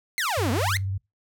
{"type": "exponential two-way sweep", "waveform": "sawtooth", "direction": "down then up", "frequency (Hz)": [2187, 214.3, 2187], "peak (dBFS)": -20, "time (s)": [0.18, 0.77], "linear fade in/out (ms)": 0, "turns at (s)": 0.51}
{"type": "tone with vibrato", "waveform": "sine", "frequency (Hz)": 96.7, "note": "G2", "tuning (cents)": -23, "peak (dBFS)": -25, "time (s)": [0.37, 0.98], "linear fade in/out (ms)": 10, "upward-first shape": "sine", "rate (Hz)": 18, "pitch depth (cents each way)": 52}
{"effects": ["noise-tail reverb RT60 0.2 s tail -23 dB re dry"]}